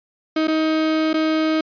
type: tone with dropouts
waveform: 35% pulse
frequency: 315.1 Hz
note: D#4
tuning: 22 cents sharp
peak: -15 dBFS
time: 0.36-1.61 s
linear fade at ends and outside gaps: 5 ms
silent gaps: 0.473-0.48 / 1.132-1.14 s
effects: resampled to 11025 Hz